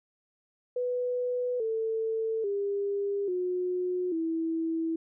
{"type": "tone with pitch steps", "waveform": "sine", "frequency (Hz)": [494.7, 445.8, 401.8, 362.1, 326.4], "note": ["B4", "A4", "G4", "F#4", "E4"], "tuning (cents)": [3, 23, 43, -37, -17], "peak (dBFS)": -27, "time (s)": [0.76, 4.96], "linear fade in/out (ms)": 5, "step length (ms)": 840, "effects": []}